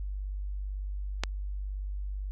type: click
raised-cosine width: 0.2 ms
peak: -11 dBFS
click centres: 1.236 s
effects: added 49 Hz sine -32 dBFS peak until 2.31 s